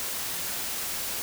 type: noise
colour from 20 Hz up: white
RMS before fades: -32 dBFS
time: 0-1.22 s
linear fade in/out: 0 ms
effects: none